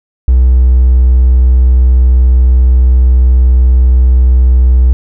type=tone with hard clipping; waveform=triangle; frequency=62.8 Hz; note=B1; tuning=30 cents sharp; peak=-3 dBFS; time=0.28-4.93 s; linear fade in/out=0 ms; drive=3 dB; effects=none